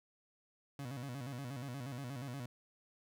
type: tone with vibrato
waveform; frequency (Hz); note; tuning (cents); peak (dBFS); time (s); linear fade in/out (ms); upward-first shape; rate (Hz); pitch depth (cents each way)
30% pulse; 130.81; C3; 0; -39; 0.79-2.46; 2; square; 8.4; 120
effects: none